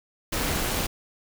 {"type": "noise with amplitude modulation", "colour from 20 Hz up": "pink", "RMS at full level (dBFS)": -24, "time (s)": [0.32, 0.87], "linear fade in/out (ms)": 10, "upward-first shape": "sine", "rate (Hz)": 233, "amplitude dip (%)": 60, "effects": []}